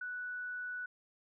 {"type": "tone", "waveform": "sine", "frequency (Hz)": 1480, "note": "F#6", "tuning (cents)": 0, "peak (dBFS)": -38, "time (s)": [0.01, 0.86], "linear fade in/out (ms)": 5, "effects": []}